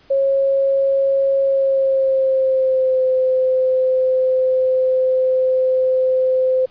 sine tone with pitch glide, 545 to 516.5 Hz, C#5 to C5, -29 to -22 cents, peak -13 dBFS, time 0.1-6.66 s, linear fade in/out 10 ms, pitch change -93 cents, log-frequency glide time 1.43-3.03 s, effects pink hiss -52 dBFS RMS until 6.7 s + resampled to 11025 Hz

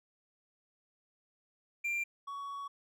triangle tone pair in turn, 2376 / 1121.3 Hz, D7 / C#6, +20 / +20 cents, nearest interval octave + minor second, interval 1300 cents, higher first, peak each -30 / -37 dBFS, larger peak first, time 1.84-2.04 / 2.27-2.68 s, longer second, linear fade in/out 10 ms, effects none

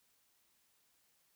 silence, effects white hiss -74 dBFS RMS until 1.35 s

